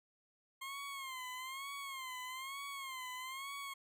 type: tone with vibrato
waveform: 20% pulse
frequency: 1063 Hz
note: C6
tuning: 27 cents sharp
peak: -38 dBFS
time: 0.61-3.74 s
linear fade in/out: 10 ms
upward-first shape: sine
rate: 1.1 Hz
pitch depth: 94 cents each way
effects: none